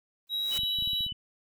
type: noise with exponential growth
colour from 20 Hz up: white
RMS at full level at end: -35 dBFS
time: 0.27-0.58 s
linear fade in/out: 1 ms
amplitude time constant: 66 ms
type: tone with pitch glide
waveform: triangle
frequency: 3850 to 3886 Hz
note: B7 to B7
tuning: -45 to -29 cents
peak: -27 dBFS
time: 0.29-1.09 s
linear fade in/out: 50 ms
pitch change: +16 cents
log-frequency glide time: 0.45-0.74 s
type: tone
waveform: sine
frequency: 2990 Hz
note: F#7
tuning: 17 cents sharp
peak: -33 dBFS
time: 0.51-1.13 s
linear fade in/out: 10 ms
type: clicks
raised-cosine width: 5 ms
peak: -32 dBFS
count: 9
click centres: 0.591 / 0.634 / 0.787 / 0.824 / 0.875 / 0.933 / 1.007 / 1.065 / 1.122 s
effects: none